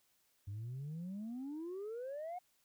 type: exponential sweep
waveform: sine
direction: up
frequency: 96.5 to 740 Hz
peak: -39 dBFS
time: 0.47-2.39 s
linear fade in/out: 10 ms
effects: tanh soft clip ceiling -39 dBFS + white hiss -75 dBFS RMS until 2.64 s